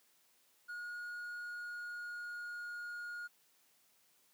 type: tone with pitch glide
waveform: triangle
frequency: 1441 to 1431.9 Hz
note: F#6 to F6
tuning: -46 to +43 cents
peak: -40 dBFS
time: 0.68-3.28 s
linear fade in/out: 20 ms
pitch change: -11 cents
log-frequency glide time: 1.2-2.88 s
effects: white hiss -71 dBFS RMS until 4.33 s + high-pass 150 Hz 12 dB/octave